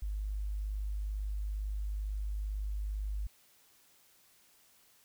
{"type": "tone", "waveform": "sine", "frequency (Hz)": 51.1, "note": "G#1", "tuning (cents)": -27, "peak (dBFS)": -33, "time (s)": [0.02, 3.27], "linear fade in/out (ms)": 5, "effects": ["white hiss -65 dBFS RMS until 5.04 s"]}